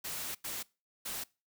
white noise bursts at uneven times, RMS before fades -39 dBFS, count 3, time 0.04-0.35 / 0.44-0.63 / 1.05-1.24 s, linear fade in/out 10 ms, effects noise-tail reverb RT60 0.3 s tail -23 dB re dry

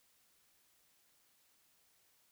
silence, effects white hiss -72 dBFS RMS until 2.31 s

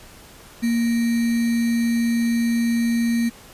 sine tone with sample-and-hold, 233.1 Hz, A#3, in tune, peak -17 dBFS, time 0.62-3.3 s, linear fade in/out 20 ms, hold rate 2100 Hz, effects pink hiss -45 dBFS RMS until 3.53 s + resampled to 32000 Hz

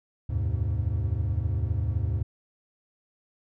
triangle tone cluster, 76 / 87.9 / 103.4 / 127.3 Hz, D#2 / F2 / G#2 / C3, -40 / +12 / -7 / -47 cents, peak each -27 / -30 / -26 / -32 dBFS, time 0.29-2.23 s, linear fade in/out 10 ms, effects none

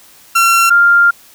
30% pulse / sine tone pair in turn, 1363 / 1397.3 Hz, F6 / F6, -43 / 0 cents, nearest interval unison, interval 43 cents, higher second, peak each -5 dBFS, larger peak neither, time 0.35-0.7 / 0.7-1.11 s, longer second, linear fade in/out 10 ms, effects white hiss -43 dBFS RMS until 1.34 s

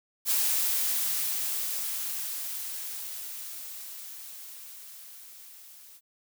blue noise with level ramp, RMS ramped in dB -25 to -51 dBFS, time 0.25-6.01 s, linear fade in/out 50 ms, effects none

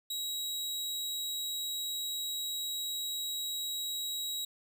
sawtooth tone, 3847 Hz, B7, 46 cents flat, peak -31 dBFS, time 0.1-4.45 s, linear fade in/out 5 ms, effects none

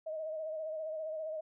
sine tone with vibrato, 629 Hz, D#5, 19 cents sharp, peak -36 dBFS, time 0.06-1.41 s, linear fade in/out 10 ms, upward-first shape sine, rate 15 Hz, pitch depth 42 cents each way, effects none

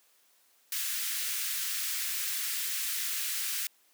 white high-pass noise, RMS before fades -33 dBFS, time 0.72-3.67 s, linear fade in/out 2 ms, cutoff 1500 Hz, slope 24 dB/octave, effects white hiss -66 dBFS RMS until 3.93 s + high-pass 300 Hz 12 dB/octave

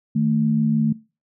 sine tone pair together, 155.56 / 221.8 Hz, D#3 / A3, 0 / +14 cents, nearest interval tritone, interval 614 cents, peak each -21 / -18 dBFS, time 0.15-0.93 s, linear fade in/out 10 ms, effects noise-tail reverb RT60 0.3 s tail -20 dB re dry

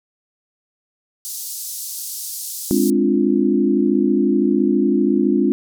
white band-pass noise, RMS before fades -29 dBFS, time 1.25-2.9 s, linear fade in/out 0 ms, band 4800 to 15000 Hz, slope 24 dB/octave
sine chord, D half-diminished seventh, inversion second, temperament equal, 207.7 / 261.6 / 293.7 / 349.2 Hz, Ab3 / C4 / D4 / F4, 0 / 0 / 0 / 0 cents, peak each -19 dBFS, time 2.71-5.52 s, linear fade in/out 0 ms
effects none

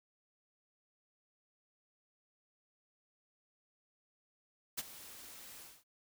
white noise with ADSR envelope, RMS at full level -36 dBFS, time 4.77-5.84 s, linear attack 18 ms, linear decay 30 ms, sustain -16 dB, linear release 230 ms, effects none

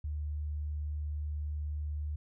sine tone, 74.7 Hz, D2, 30 cents sharp, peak -33 dBFS, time 0.04-2.16 s, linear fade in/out 5 ms, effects none

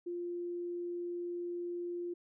sine tone, 349.2 Hz, F4, in tune, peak -36 dBFS, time 0.06-2.14 s, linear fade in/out 10 ms, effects none

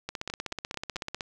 two click trains, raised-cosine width 0.2 ms, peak -16 / -18 dBFS, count 19 / 4, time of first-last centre 0.09-1.208 / 0.3-0.965 s, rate 16.1 / 4.51 Hz, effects none

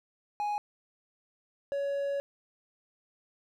triangle tone pair in turn, 830.6 / 560.8 Hz, G#5 / C#5, 0 / +20 cents, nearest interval perfect fifth, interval 680 cents, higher first, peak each -27 dBFS, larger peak neither, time 0.4-0.58 / 1.72-2.2 s, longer second, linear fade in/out 0 ms, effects none

